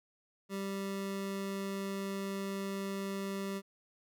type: tone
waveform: 25% pulse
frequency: 196 Hz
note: G3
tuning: in tune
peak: -32 dBFS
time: 0.49-3.62 s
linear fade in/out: 50 ms
effects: none